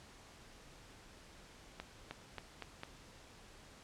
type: accelerating click train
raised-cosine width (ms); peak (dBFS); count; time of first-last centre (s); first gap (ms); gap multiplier
0.3; -27; 5; 1.8-2.834; 310; 0.88
effects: pink hiss -58 dBFS RMS until 3.83 s + low-pass 8000 Hz 12 dB/octave